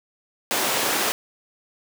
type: high-pass noise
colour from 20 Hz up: pink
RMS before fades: -23 dBFS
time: 0.51-1.12 s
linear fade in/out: 0 ms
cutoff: 370 Hz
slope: 12 dB/octave
effects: none